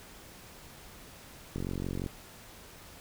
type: click train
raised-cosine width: 3 ms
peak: -22 dBFS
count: 24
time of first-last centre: 1.56-2.062 s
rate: 45.8 Hz
effects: pink hiss -51 dBFS RMS until 3 s